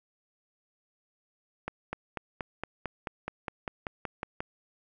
accelerating click train, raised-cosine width 0.5 ms, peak -18 dBFS, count 14, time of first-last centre 1.68-4.405 s, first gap 250 ms, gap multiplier 0.97, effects none

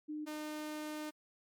sine / sawtooth tone pair in turn, 303.1 / 304.4 Hz, D#4 / D#4, -45 / -38 cents, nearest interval unison, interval 7 cents, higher second, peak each -38 / -36 dBFS, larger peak second, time 0.08-0.26 / 0.26-1.11 s, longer second, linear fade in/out 20 ms, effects MP3 96 kbps

